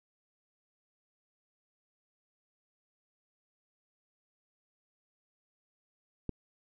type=click; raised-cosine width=3 ms; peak=-21 dBFS; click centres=6.293 s; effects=none